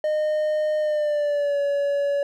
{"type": "tone with pitch glide", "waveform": "triangle", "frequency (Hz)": [612, 567.7], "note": ["D#5", "C#5"], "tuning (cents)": [-29, 41], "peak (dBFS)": -18, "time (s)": [0.04, 2.23], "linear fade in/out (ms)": 2, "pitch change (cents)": -130, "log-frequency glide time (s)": [0.79, 1.59], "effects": []}